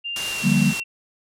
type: tone with pitch glide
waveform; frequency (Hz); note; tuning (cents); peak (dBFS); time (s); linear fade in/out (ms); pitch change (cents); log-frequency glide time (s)
sine; 2794 to 2727; F7 to F7; 0 to -42; -26; 0.04-0.84; 20; -42; 0.28-0.46
type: noise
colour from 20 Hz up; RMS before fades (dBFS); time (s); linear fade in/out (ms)
white; -28; 0.16-0.8; 2
type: chord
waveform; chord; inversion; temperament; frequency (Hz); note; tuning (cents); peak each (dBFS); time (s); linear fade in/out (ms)
sine; G minor seventh; second; just; 147 / 176.4 / 196 / 235.2; D3 / F3 / G3 / Bb3; +2 / +18 / 0 / +16; -21 / -22 / -19 / -21; 0.42-0.74; 50
effects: low-pass 9000 Hz 12 dB/octave

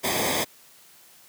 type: noise with comb filter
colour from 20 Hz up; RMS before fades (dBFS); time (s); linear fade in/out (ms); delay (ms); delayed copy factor
pink; -25; 0.03-0.45; 20; 0.71; -0.75
effects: white hiss -53 dBFS RMS until 1.28 s + high-pass 100 Hz 12 dB/octave

